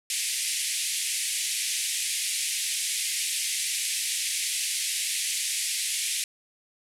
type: band-pass noise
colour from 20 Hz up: white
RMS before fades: -29 dBFS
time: 0.1-6.24 s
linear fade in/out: 2 ms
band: 2000 to 11000 Hz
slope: 48 dB/octave
effects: none